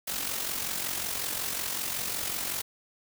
white noise with amplitude modulation, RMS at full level -30 dBFS, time 0.07-2.62 s, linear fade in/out 10 ms, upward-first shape sine, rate 45.4 Hz, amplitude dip 55%, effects none

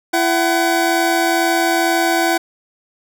25% pulse tone pair together, 335.8 / 753.8 Hz, E4 / F#5, +32 / +32 cents, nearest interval octave + major second, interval 1400 cents, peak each -13 dBFS, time 0.13-2.38 s, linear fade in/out 10 ms, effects none

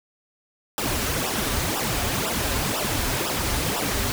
pink noise with flanger, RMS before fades -25 dBFS, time 0.78-4.12 s, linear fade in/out 0 ms, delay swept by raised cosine 0.46 to 6.46 ms, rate 2 Hz, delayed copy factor -0.9, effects none

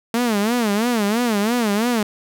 sawtooth tone with vibrato, 222.4 Hz, A3, 19 cents sharp, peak -13 dBFS, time 0.14-2.03 s, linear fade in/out 2 ms, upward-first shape sine, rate 3 Hz, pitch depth 180 cents each way, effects none

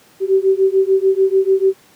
sine beating tone pair, 381.1 / 387.9 Hz, G4 / G4, -49 / -18 cents, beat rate 6.8 Hz, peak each -14 dBFS, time 0.2-1.74 s, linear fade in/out 50 ms, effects pink hiss -49 dBFS RMS until 1.95 s + high-pass 150 Hz 12 dB/octave

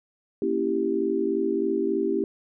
sine chord, A# diminished seventh, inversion none, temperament equal with one note detuned, 233.1 / 277.2 / 328.7 / 392 Hz, A#3 / C#4 / E4 / G4, 0 / 0 / -5 / 0 cents, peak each -31 / -30 / -27 / -25 dBFS, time 0.42-2.24 s, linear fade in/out 2 ms, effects none

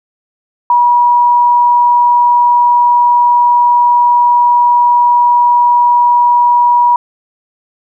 sine tone, 965 Hz, B5, 40 cents flat, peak -5 dBFS, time 0.7-6.96 s, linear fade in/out 2 ms, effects none

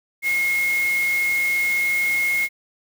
sine tone in noise, 2157 Hz, C#7, 48 cents flat, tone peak -18 dBFS, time 0.22-2.49 s, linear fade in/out 50 ms, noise white, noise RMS -33 dBFS, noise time 0.22-2.49 s, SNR +12 dB, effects none

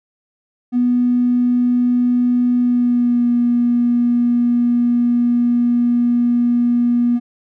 triangle tone with pitch glide, 245.2 to 240.4 Hz, B3 to B3, -12 to -46 cents, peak -8 dBFS, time 0.72-7.2 s, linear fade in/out 50 ms, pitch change -34 cents, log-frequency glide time 2.58-3.28 s, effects tanh soft clip ceiling -10 dBFS

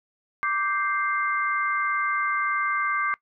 sine tone cluster, 1172 / 1570 / 2093 Hz, D6 / G6 / C7, -4 / +2 / 0 cents, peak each -25 / -28 / -29 dBFS, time 0.43-3.14 s, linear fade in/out 0 ms, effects noise-tail reverb RT60 0.1 s tail -20 dB re dry

